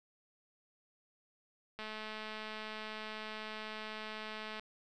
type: click train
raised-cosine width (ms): 0.3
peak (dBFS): -28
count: 607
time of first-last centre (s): 1.79-4.596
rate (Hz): 216
effects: none